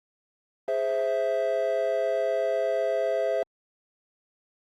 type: chord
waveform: triangle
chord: Ab augmented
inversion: none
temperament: equal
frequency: 415.3 / 523.3 / 659.3 Hz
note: Ab4 / C5 / E5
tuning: 0 / 0 / 0 cents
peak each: -29 / -26 / -24 dBFS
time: 0.68-3.43 s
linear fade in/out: 2 ms
effects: Opus 24 kbps